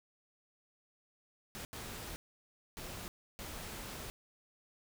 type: noise bursts at uneven times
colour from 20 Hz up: pink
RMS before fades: -45 dBFS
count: 4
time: 1.55-1.65 / 1.73-2.16 / 2.77-3.08 / 3.39-4.1 s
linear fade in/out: 0 ms
effects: none